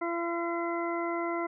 harmonic tone, 340 Hz, F4, 46 cents flat, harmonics 1 / 2 / 3 / 4 / 6, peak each -32 / -35 / -37 / -38 / -40 dBFS, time 0.01-1.47 s, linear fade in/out 10 ms, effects none

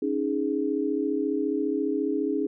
sine chord, C# suspended second, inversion none, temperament just, 277.2 / 311.8 / 415.8 Hz, C#4 / D#4 / G#4, 0 / +4 / +2 cents, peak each -28 dBFS, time 0.02-2.47 s, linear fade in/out 5 ms, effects none

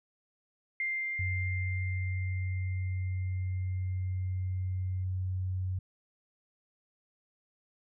sine tone with exponential decay, 2099 Hz, C7, 5 cents sharp, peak -29 dBFS, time 0.8-5.04 s, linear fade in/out 2 ms, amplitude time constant 920 ms
sine tone, 92.8 Hz, F#2, 6 cents sharp, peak -30 dBFS, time 1.19-5.79 s, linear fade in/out 5 ms
effects none

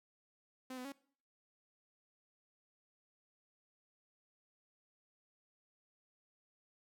sawtooth tone with pitch steps, 257.9 / 251.8 / 277.3 Hz, C4 / B3 / C#4, -25 / +34 / +1 cents, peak -40 dBFS, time 0.7-0.922 s, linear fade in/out 5 ms, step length 74 ms, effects noise-tail reverb RT60 0.5 s tail -20 dB re dry

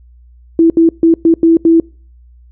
sine tone bursts at uneven times, 330 Hz, E4, 2 cents sharp, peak -4 dBFS, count 6, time 0.59-0.7 / 0.77-0.89 / 1.03-1.14 / 1.25-1.34 / 1.43-1.57 / 1.65-1.8 s, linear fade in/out 2 ms, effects noise-tail reverb RT60 0.4 s tail -26 dB re dry + added 60 Hz sine -39 dBFS peak until 2.51 s

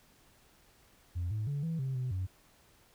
sine tone with pitch steps, 87.4 / 107.4 / 142.9 / 163.9 / 132.8 / 127.2 / 93 Hz, F2 / A2 / D3 / E3 / C3 / C3 / F#2, +2 / -41 / -47 / -10 / +26 / -48 / +9 cents, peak -30 dBFS, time 1.15-2.27 s, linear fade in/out 20 ms, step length 160 ms, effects tanh soft clip ceiling -29 dBFS + pink hiss -64 dBFS RMS until 2.94 s

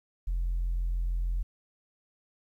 sine tone, 43.21 Hz, F1, 18 cents flat, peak -25 dBFS, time 0.27-1.43 s, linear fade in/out 10 ms, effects tanh soft clip ceiling -24 dBFS + 11-bit

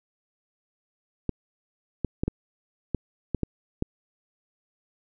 clicks, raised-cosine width 3 ms, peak -12 dBFS, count 8, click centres 1.293 / 2.047 / 2.235 / 2.28 / 2.947 / 3.347 / 3.433 / 3.824 s, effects none

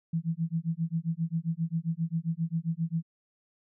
sine tone with tremolo, 164.81 Hz, E3, in tune, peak -24 dBFS, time 0.13-3.03 s, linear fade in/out 5 ms, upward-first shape sine, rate 7.5 Hz, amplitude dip 100%, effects none

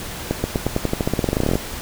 accelerating click train, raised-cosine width 2 ms, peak -5 dBFS, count 22, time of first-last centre 0.31-1.555 s, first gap 130 ms, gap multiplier 0.91, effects pink hiss -31 dBFS RMS until 1.81 s

